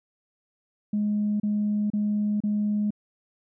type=tone bursts; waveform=sine; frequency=208.8 Hz; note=G#3; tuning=10 cents sharp; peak=-21 dBFS; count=4; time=0.93-2.906 s; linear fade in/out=5 ms; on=470 ms; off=32 ms; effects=tanh soft clip ceiling -18 dBFS